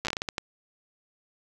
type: slowing click train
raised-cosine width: 0.2 ms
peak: -12 dBFS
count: 10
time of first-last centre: 0.05-0.381 s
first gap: 8 ms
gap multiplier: 1.36
effects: 9-bit